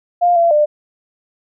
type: tone with pitch steps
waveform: sine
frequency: 703 / 679 / 598 Hz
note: F5 / F5 / D5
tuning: +11 / -49 / +31 cents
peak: -9 dBFS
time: 0.21-0.66 s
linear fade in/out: 20 ms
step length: 150 ms
effects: none